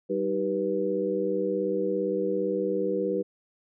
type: tone cluster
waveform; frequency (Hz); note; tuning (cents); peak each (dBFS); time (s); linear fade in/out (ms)
sine; 193.5 / 312.6 / 389.9 / 487.9; G3 / D#4 / G4 / B4; -22 / +8 / -9 / -21; -33 / -32 / -29 / -28; 0.09-3.23; 20
effects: none